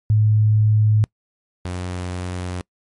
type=tone pair in turn; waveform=sine / sawtooth; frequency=107.3 / 90.23 Hz; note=A2 / F#2; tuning=-43 / -43 cents; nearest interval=minor third; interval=300 cents; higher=first; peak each=-12 / -21 dBFS; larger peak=first; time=0.1-1.04 / 1.65-2.61 s; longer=second; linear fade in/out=0 ms; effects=noise-tail reverb RT60 0.1 s tail -26 dB re dry + MP3 48 kbps